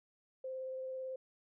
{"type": "tone with vibrato", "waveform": "sine", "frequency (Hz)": 521, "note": "C5", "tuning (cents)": -7, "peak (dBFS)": -39, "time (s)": [0.44, 1.16], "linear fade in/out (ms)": 5, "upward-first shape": "sine", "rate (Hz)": 18, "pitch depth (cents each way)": 10, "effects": []}